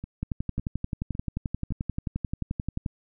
two click trains, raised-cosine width 5 ms, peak -16 / -23 dBFS, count 31 / 4, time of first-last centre 0.23-2.862 / 0.04-1.707 s, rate 11.4 / 1.8 Hz, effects none

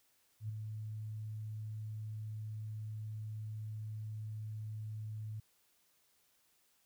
sine tone with ADSR envelope, 108.1 Hz, A2, 30 cents flat, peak -35 dBFS, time 0.4-5.4 s, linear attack 92 ms, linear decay 9 ms, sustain -5 dB, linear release 4 ms, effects white hiss -73 dBFS RMS until 6.85 s

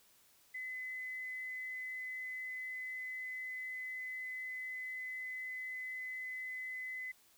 sine tone, 2024 Hz, B6, 42 cents sharp, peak -40 dBFS, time 0.54-7.12 s, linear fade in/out 10 ms, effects white hiss -67 dBFS RMS until 7.37 s

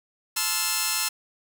5% pulse chord, F major seventh, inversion first, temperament just, 873.1 / 1047.7 / 1309.6 / 1396.9 Hz, A5 / C6 / E6 / F6, -14 / +2 / -12 / 0 cents, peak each -19 dBFS, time 0.36-1.09 s, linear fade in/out 10 ms, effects 8-bit

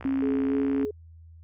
click train, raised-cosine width 0.5 ms, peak -25 dBFS, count 51, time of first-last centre 0.01-0.83 s, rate 61 Hz
sine tone with pitch glide, 270 to 273.3 Hz, C#4 to C#4, -45 to -24 cents, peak -23 dBFS, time 0.05-0.85 s, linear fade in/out 0 ms, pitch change +21 cents, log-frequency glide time 0.47-0.54 s
sine tone with tremolo, 421.1 Hz, G#4, 24 cents sharp, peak -28 dBFS, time 0.22-0.91 s, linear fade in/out 5 ms, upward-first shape sine, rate 3.5 Hz, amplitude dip 40%
effects added 82 Hz sine -46 dBFS peak until 1.43 s

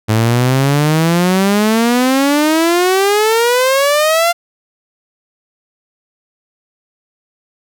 sawtooth exponential sweep, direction up, 107.2 to 698.5 Hz, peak -6 dBFS, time 0.08-4.33 s, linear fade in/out 20 ms, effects none

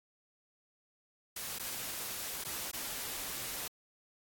white noise with dropouts, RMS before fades -40 dBFS, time 1.36-3.68 s, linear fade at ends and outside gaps 5 ms, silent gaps 1.587-1.595 / 2.44-2.448 / 2.715-2.732 s, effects AAC 64 kbps

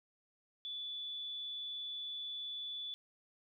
sine tone, 3461 Hz, A7, 29 cents flat, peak -40 dBFS, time 0.65-2.94 s, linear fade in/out 0 ms, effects 13-bit

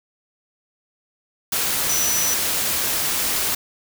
sine tone in noise, 5920 Hz, F#8, in tune, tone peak -21 dBFS, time 1.89-2.34 s, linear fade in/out 5 ms, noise white, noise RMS -22 dBFS, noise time 1.52-3.55 s, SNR -2 dB, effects none

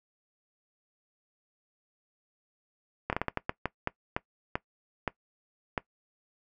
slowing click train, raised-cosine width 0.5 ms, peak -13 dBFS, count 13, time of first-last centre 3.1-5.778 s, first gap 28 ms, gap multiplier 1.34, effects noise-tail reverb RT60 0.1 s tail -20 dB re dry

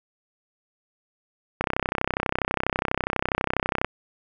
click train, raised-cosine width 0.5 ms, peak -7 dBFS, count 73, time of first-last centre 1.61-3.846 s, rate 32.2 Hz, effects none

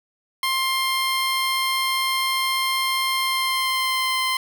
15% pulse tone with pitch glide, 1057 to 1039.4 Hz, C6 to C6, +17 to -12 cents, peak -14 dBFS, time 0.43-4.37 s, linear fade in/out 2 ms, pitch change -29 cents, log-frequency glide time 3.2-4.2 s, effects none

